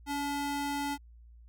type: ring-modulated tone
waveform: square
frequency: 572 Hz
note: D5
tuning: 46 cents flat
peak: -29 dBFS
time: 0.06-0.98 s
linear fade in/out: 50 ms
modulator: 290 Hz
effects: added 58 Hz sine -51 dBFS peak until 1.48 s